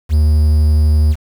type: tone with quantisation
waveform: triangle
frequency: 76 Hz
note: D#2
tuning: 40 cents flat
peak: -6 dBFS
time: 0.09-1.16 s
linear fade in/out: 50 ms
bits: 6
effects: none